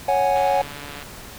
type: chord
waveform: triangle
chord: C# suspended fourth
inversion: none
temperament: equal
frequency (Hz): 554.4 / 740 / 830.6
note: C#5 / F#5 / G#5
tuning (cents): 0 / 0 / 0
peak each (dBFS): -19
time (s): 0.08-0.62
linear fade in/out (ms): 5
type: click train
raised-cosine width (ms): 0.3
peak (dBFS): -20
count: 97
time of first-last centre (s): 0.36-1.027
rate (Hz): 144
effects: pink hiss -39 dBFS RMS until 1.38 s